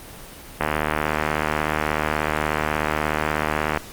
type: click train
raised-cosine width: 0.5 ms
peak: -5 dBFS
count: 243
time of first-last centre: 0.61-3.773 s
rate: 76.5 Hz
effects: pink hiss -40 dBFS RMS until 3.92 s + Opus 24 kbps